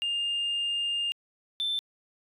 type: tone pair in turn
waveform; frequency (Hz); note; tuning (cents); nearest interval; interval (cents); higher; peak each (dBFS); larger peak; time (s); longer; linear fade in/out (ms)
sine; 2813 / 3544; F7 / A7; +12 / +12; major third; 400; second; -25; neither; 0.02-1.12 / 1.6-1.79; first; 0
effects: tanh soft clip ceiling -24 dBFS